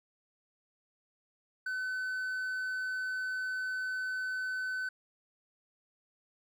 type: tone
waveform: triangle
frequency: 1514 Hz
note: F#6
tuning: 39 cents sharp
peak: -31 dBFS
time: 1.66-4.89 s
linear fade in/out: 5 ms
effects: none